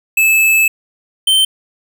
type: tone pair in turn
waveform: square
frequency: 2612 / 3106 Hz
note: E7 / G7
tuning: -17 / -17 cents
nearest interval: minor third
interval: 300 cents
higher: second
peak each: -9 dBFS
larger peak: neither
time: 0.17-0.68 / 1.27-1.45 s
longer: first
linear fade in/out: 5 ms
effects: none